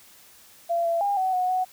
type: tone with pitch steps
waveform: sine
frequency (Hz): 682 / 674 / 807 / 752 / 732 / 741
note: F5 / E5 / G#5 / F#5 / F#5 / F#5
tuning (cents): -41 / +38 / -50 / +28 / -19 / +2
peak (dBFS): -21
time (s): 0.69-1.65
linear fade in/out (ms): 20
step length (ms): 160
effects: white hiss -52 dBFS RMS until 1.72 s